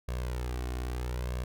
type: tone with flanger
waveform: sawtooth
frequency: 61.6 Hz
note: B1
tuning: 4 cents flat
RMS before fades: -34 dBFS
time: 0.08-1.44 s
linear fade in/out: 5 ms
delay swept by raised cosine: 1.8 to 2.75 ms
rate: 0.76 Hz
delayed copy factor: +0.65
effects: none